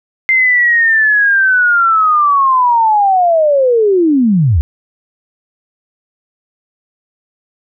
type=linear sweep; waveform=sine; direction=down; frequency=2093 to 65.2 Hz; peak=-7 dBFS; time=0.29-4.61 s; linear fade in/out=0 ms; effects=none